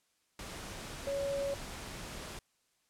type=tone in noise; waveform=sine; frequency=558 Hz; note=C#5; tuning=11 cents sharp; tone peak=-32 dBFS; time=1.07-1.54 s; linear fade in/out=2 ms; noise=pink; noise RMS=-44 dBFS; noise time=0.39-2.39 s; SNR=+9 dB; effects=white hiss -75 dBFS RMS until 2.89 s + low-pass 10000 Hz 12 dB/octave